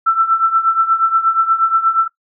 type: tone with tremolo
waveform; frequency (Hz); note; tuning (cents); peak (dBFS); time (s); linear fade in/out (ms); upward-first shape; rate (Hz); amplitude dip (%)
sine; 1334; E6; +20; -7; 0.06-2.08; 10; triangle; 8.4; 85
effects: noise-tail reverb RT60 0.1 s tail -18 dB re dry